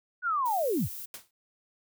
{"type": "linear sweep", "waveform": "sine", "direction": "down", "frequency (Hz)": [1500, 42.96], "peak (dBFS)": -25, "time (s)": [0.22, 0.89], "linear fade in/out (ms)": 50}
{"type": "noise", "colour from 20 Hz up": "violet", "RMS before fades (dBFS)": -40, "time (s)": [0.45, 1.06], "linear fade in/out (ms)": 10}
{"type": "noise with exponential decay", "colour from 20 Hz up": "white", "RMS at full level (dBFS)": -38, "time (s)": [1.14, 1.31], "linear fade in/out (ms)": 2, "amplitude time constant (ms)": 35}
{"effects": []}